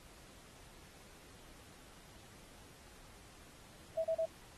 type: tone bursts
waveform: sine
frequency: 650 Hz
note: E5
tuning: 24 cents flat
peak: -31 dBFS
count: 3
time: 3.97-4.257 s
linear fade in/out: 10 ms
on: 75 ms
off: 31 ms
effects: pink hiss -59 dBFS RMS until 4.57 s + AAC 32 kbps